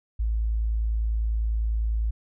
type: tone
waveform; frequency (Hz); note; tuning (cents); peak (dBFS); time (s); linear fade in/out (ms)
sine; 55; A1; 0; -22; 0.19-2.11; 10
effects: none